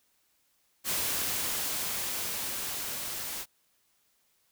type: noise with level ramp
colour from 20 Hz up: white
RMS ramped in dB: -30 to -37 dBFS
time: 0.84-3.46 s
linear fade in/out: 50 ms
effects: white hiss -71 dBFS RMS until 4.51 s